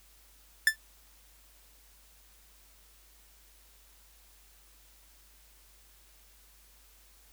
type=tone with exponential decay; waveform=45% pulse; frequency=1760 Hz; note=A6; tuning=in tune; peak=-16 dBFS; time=0.67-0.76 s; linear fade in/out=2 ms; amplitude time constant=18 ms; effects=added 50 Hz sine -61 dBFS peak until 7.32 s + white hiss -61 dBFS RMS until 7.32 s